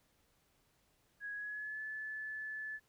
sine tone with pitch glide, 1661.2 to 1733.7 Hz, G#6 to A6, 0 to -26 cents, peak -40 dBFS, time 1.2-2.8 s, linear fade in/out 50 ms, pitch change +74 cents, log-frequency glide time 1.33-1.81 s, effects pink hiss -74 dBFS RMS until 2.88 s

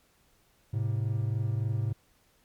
triangle tone pair together, 107.32 / 130.81 Hz, A2 / C3, -43 / 0 cents, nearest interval minor third, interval 343 cents, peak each -26 / -30 dBFS, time 0.73-1.93 s, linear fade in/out 10 ms, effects pink hiss -66 dBFS RMS until 2.44 s + MP3 96 kbps

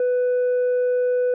sine tone with tanh clipping, 496.6 Hz, B4, 9 cents sharp, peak -18 dBFS, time 0-1.34 s, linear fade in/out 2 ms, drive 2 dB, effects none

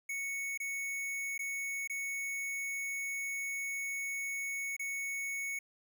square tone with dropouts, 2217 Hz, C#7, in tune, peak -36 dBFS, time 0.09-5.59 s, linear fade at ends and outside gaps 5 ms, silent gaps 0.576-0.6 / 1.379-1.391 / 1.875-1.897 / 4.766-4.794 s, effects none

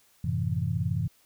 sine chord, F# half-diminished seventh, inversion none, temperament equal, 92.5 / 110 / 130.81 / 164.81 Hz, F#2 / A2 / C3 / E3, 0 / 0 / 0 / 0 cents, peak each -31 dBFS, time 0.24-1.08 s, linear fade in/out 5 ms, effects white hiss -63 dBFS RMS until 1.25 s

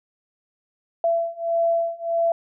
sine beating tone pair, 671 / 672.6 Hz, E5 / E5, +31 / +35 cents, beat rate 1.6 Hz, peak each -23 / -22 dBFS, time 1.04-2.32 s, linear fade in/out 2 ms, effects none

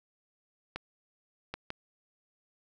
clicks, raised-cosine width 0.3 ms, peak -20 dBFS, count 3, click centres 0.76 / 1.54 / 1.704 s, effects none

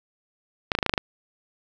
clicks, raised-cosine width 0.3 ms, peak -5 dBFS, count 8, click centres 0.718 / 0.751 / 0.788 / 0.828 / 0.863 / 0.895 / 0.938 / 0.978 s, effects none

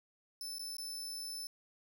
sawtooth tone with dropouts, 5274 Hz, E8, in tune, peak -38 dBFS, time 0.41-1.47 s, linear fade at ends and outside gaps 1 ms, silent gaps 0.584-0.594 / 0.768-0.783 s, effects none

